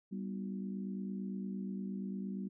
harmonic tone with a mistuned harmonic, 60.6 Hz, B1, 32 cents flat, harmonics 3 / 4 / 5 / 6, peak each -38 / -45 / -51 / -52 dBFS, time 0.11-2.49 s, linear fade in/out 20 ms, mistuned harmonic 3, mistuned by +110 cents, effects none

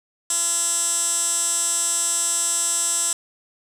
15% pulse tone with band-pass filter, 340 Hz, F4, 46 cents flat, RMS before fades -22 dBFS, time 0.3-3.13 s, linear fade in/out 2 ms, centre 7900 Hz, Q 5.3, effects none

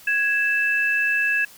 sine tone pair together, 1661.2 / 2637 Hz, G#6 / E7, 0 / 0 cents, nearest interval minor sixth, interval 800 cents, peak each -20 / -22 dBFS, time 0.07-1.45 s, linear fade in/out 5 ms, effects white hiss -47 dBFS RMS until 1.57 s

